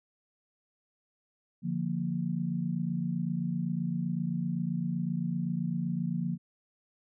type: chord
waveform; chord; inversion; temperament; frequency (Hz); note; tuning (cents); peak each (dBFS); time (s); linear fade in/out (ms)
sine; Bb major; first; equal with one note detuned; 146.83 / 174.61 / 232.3; D3 / F3 / Bb3; 0 / 0 / -6; -35 / -31 / -35; 1.62-6.38; 50
effects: none